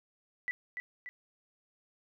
sine tone with echo, 1974 Hz, B6, 1 cent flat, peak -31 dBFS, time 0.48-0.51 s, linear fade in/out 0 ms, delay 290 ms, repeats 2, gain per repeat -5 dB, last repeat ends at 1.09 s, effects none

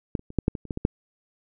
clicks, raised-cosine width 3 ms, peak -11 / -30 / -27 / -9 / -7 / -19 / -28 / -15 / -16 / -6 dBFS, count 10, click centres 0.152 / 0.194 / 0.304 / 0.387 / 0.481 / 0.552 / 0.653 / 0.708 / 0.774 / 0.851 s, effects none

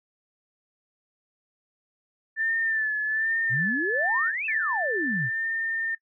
sine tone with vibrato, 1765 Hz, A6, 5 cents sharp, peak -23 dBFS, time 2.36-4.33 s, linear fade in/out 50 ms, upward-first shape sine, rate 1.2 Hz, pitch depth 52 cents each way
sine exponential two-way sweep, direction up then down, 110.9 to 2703 to 110.9 Hz, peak -27 dBFS, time 3.49-5.3 s, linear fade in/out 50 ms, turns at 4.46 s
sine tone with pitch glide, 1768 to 1810.4 Hz, A6 to A6, +8 to +49 cents, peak -26 dBFS, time 4.48-5.95 s, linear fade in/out 5 ms, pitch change +41 cents, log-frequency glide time 5.17-5.46 s
effects noise-tail reverb RT60 0.1 s tail -20 dB re dry

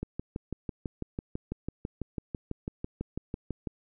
click train, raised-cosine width 3 ms, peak -20 dBFS, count 23, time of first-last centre 0.03-3.672 s, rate 6.04 Hz, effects none

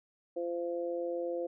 harmonic tone, 172.1 Hz, F3, 25 cents flat, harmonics 2 / 3 / 4, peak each -37 / -34 / -45 dBFS, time 0.36-1.47 s, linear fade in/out 10 ms, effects none

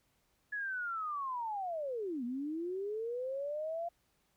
sine linear two-way sweep, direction down then up, 1706 to 233.1 to 693 Hz, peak -35 dBFS, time 0.52-3.89 s, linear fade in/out 10 ms, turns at 2.24 s, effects pink hiss -75 dBFS RMS until 4.36 s

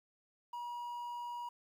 triangle tone with quantisation, 960 Hz, B5, 49 cents flat, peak -38 dBFS, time 0.53-1.49 s, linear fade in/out 5 ms, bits 11, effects none

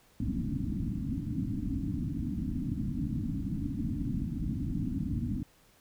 white low-pass noise, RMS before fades -33 dBFS, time 0.2-5.43 s, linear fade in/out 2 ms, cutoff 300 Hz, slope 96 dB/octave, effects pink hiss -63 dBFS RMS until 5.8 s

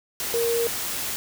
sine tone in noise, 466.2 Hz, A#4, in tune, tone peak -21 dBFS, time 0.34-0.67 s, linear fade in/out 0 ms, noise white, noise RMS -29 dBFS, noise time 0.2-1.16 s, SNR +5 dB, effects none

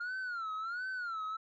sine tone with vibrato, 1396.9 Hz, F6, in tune, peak -33 dBFS, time 0-1.37 s, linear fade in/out 10 ms, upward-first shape sine, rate 1.4 Hz, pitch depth 160 cents each way, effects tanh soft clip ceiling -35 dBFS

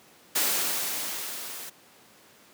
white noise with level ramp, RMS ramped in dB -24 to -40 dBFS, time 0.35-1.7 s, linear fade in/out 10 ms, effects pink hiss -55 dBFS RMS until 2.53 s + high-pass 200 Hz 12 dB/octave

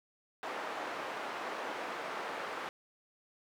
white band-pass noise, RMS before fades -40 dBFS, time 0.43-2.69 s, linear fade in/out 0 ms, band 390 to 1300 Hz, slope 12 dB/octave, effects none

